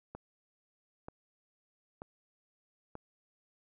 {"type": "click train", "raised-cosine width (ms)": 1, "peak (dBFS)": -29, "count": 4, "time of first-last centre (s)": [0.15, 2.954], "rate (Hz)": 1.07, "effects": []}